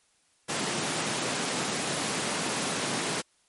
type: high-pass noise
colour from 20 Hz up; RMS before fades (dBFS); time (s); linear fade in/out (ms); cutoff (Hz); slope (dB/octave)
pink; -30; 0.48-3.22; 20; 150; 24
effects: white hiss -67 dBFS RMS until 3.48 s + MP3 48 kbps